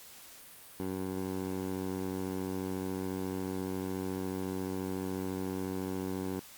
15% pulse tone with band-pass filter, 94.1 Hz, F#2, 30 cents sharp, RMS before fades -36 dBFS, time 0.8-6.4 s, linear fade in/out 0 ms, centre 380 Hz, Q 0.78, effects white hiss -52 dBFS RMS until 6.57 s + Opus 48 kbps

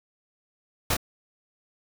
pink noise with echo, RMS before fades -24 dBFS, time 0.9-0.94 s, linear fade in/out 5 ms, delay 28 ms, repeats 1, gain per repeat -3 dB, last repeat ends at 0.968 s, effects none

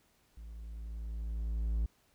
triangle tone with level ramp, 55.6 Hz, A1, 19 cents sharp, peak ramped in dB -43 to -26 dBFS, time 0.37-1.86 s, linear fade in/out 5 ms, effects pink hiss -70 dBFS RMS until 2.14 s

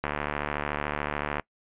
click train, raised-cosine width 0.5 ms, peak -13 dBFS, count 101, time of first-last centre 0.04-1.397 s, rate 73.7 Hz, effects noise-tail reverb RT60 0.1 s tail -23 dB re dry + resampled to 8000 Hz

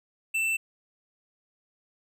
triangle tone with tanh clipping, 2667 Hz, E7, 20 cents sharp, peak -26 dBFS, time 0.34-0.57 s, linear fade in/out 10 ms, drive 15 dB, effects none

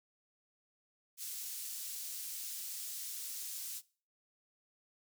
pink high-pass noise, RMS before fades -43 dBFS, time 1.17-3.82 s, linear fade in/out 50 ms, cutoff 6400 Hz, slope 12 dB/octave, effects noise-tail reverb RT60 0.4 s tail -21 dB re dry

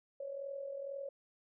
sine tone with amplitude modulation, 554 Hz, C#5, 1 cent flat, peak -37 dBFS, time 0.2-1.09 s, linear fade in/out 5 ms, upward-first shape sine, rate 42.1 Hz, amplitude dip 60%, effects none

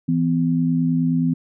sine tone pair together, 164.6 / 254.1 Hz, E3 / B3, -2 / +49 cents, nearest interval minor sixth, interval 751 cents, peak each -19 dBFS, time 0.08-1.34 s, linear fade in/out 10 ms, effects none

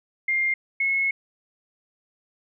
sine tone pair in turn, 2113 / 2181 Hz, C7 / C#7, +16 / -29 cents, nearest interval minor second, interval 55 cents, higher second, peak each -20 dBFS, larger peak neither, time 0.28-0.54 / 0.8-1.11 s, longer second, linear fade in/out 5 ms, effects none

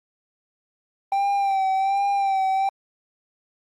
triangle tone with vibrato, 783 Hz, G5, 2 cents flat, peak -17 dBFS, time 1.12-2.69 s, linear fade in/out 2 ms, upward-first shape sine, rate 1.3 Hz, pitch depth 42 cents each way, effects Opus 24 kbps

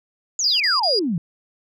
sine exponential sweep, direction down, 7040 to 153.3 Hz, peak -19 dBFS, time 0.39-1.18 s, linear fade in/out 2 ms
sine tone bursts, 4861 Hz, D#8, 41 cents flat, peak -17 dBFS, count 3, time 0.44-0.992 s, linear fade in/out 2 ms, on 160 ms, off 36 ms
effects tanh soft clip ceiling -8 dBFS

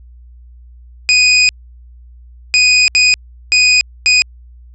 25% pulse tone bursts at uneven times, 2489 Hz, D#7, in tune, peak -3 dBFS, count 5, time 1.09-1.49 / 2.54-2.88 / 2.95-3.14 / 3.52-3.81 / 4.06-4.22 s, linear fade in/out 0 ms, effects added 60 Hz sine -36 dBFS peak until 4.74 s + resampled to 22050 Hz

